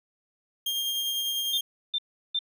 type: tone with tremolo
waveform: 40% pulse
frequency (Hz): 3212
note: G7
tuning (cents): +41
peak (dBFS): -25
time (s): 0.66-1.61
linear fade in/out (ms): 5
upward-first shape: triangle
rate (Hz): 10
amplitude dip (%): 30
type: tone bursts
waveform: sine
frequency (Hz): 3583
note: A7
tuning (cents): +31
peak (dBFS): -24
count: 3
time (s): 1.53-2.391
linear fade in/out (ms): 5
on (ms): 47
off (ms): 360
effects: none